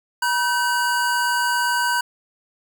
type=tone pair together; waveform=square; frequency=965 / 1532.5 Hz; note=B5 / G6; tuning=-40 / -40 cents; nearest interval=minor sixth; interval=800 cents; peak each=-22 dBFS; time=0.22-2.01 s; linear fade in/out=5 ms; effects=none